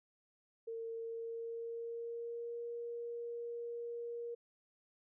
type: tone with pitch glide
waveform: sine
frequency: 455.9 to 471.4 Hz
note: A#4 to A#4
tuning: -39 to +19 cents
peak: -40 dBFS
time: 0.67-4.35 s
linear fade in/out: 10 ms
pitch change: +58 cents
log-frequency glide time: 0.93-2.61 s
effects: none

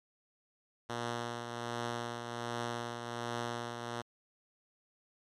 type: tone with tremolo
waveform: 5% pulse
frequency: 118.7 Hz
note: A#2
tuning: 32 cents sharp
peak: -23 dBFS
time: 0.89-4.02 s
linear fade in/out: 10 ms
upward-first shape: triangle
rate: 1.3 Hz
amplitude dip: 50%
effects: low-pass 7000 Hz 12 dB/octave + MP3 96 kbps

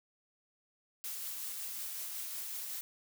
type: noise with tremolo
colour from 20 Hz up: blue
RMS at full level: -40 dBFS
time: 1.04-2.81 s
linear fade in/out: 0 ms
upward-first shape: triangle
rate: 5.4 Hz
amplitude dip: 25%
effects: none

